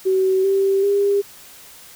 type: tone with pitch steps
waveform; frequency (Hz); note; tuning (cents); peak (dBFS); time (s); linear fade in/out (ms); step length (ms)
sine; 378.6 / 390.1 / 402; F#4 / G4 / G4; +40 / -8 / +44; -14; 0.05-1.22; 20; 390
effects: white hiss -43 dBFS RMS until 1.95 s